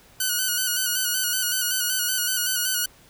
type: tone with vibrato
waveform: 5% pulse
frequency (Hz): 1482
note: F#6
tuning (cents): +2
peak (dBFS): -11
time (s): 0.2-2.86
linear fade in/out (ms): 5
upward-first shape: square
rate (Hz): 5.3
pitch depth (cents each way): 40
effects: pink hiss -53 dBFS RMS until 3.09 s